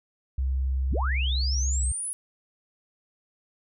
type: tone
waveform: sine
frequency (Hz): 65.9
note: C2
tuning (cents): +13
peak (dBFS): -23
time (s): 0.38-1.92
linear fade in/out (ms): 5
type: linear sweep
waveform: sine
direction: up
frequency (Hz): 46.25 to 10548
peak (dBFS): -29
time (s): 0.91-2.13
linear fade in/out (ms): 0
effects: none